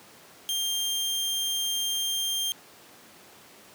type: tone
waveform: sawtooth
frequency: 3189 Hz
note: G7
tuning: 29 cents sharp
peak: -23 dBFS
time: 0.49-2.52 s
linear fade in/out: 0 ms
effects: pink hiss -51 dBFS RMS until 3.74 s + high-pass 200 Hz 12 dB/octave